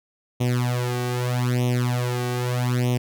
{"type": "tone with flanger", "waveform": "sawtooth", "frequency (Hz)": 123.47, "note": "B2", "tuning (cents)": 0, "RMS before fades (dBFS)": -23, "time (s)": [0.4, 2.98], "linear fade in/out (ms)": 10, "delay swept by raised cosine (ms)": [0.32, 2.62], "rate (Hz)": 0.8, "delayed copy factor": 0.95, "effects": []}